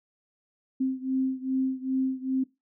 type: beating tone pair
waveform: sine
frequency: 261.6 / 264.1 Hz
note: C4 / C4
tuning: 0 / +16 cents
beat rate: 2.5 Hz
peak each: -27 / -29 dBFS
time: 0.8-2.44 s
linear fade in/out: 10 ms
effects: noise-tail reverb RT60 0.2 s tail -19 dB re dry